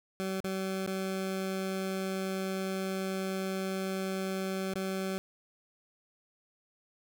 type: tone with dropouts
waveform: 20% pulse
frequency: 190.6 Hz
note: G3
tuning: 48 cents flat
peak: -27 dBFS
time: 0.2-5.18 s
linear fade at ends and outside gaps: 0 ms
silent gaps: 0.404-0.443 / 0.863-0.875 / 4.738-4.756 s
effects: none